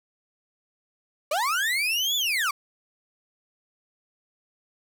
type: linear two-way sweep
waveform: 35% pulse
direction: up then down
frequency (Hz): 554.4 to 3520 to 1088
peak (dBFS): -21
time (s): 1.31-2.51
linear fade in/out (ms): 5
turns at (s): 2.16
effects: none